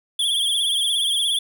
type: tone with vibrato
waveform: square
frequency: 3322 Hz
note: G#7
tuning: in tune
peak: -19 dBFS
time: 0.19-1.39 s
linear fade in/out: 5 ms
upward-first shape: triangle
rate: 17 Hz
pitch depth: 99 cents each way
effects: none